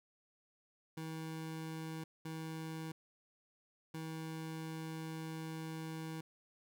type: tone bursts at uneven times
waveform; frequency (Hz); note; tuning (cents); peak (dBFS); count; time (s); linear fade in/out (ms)
25% pulse; 160; D#3; +49; -38; 3; 0.97-2.04 / 2.25-2.92 / 3.94-6.21; 5
effects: none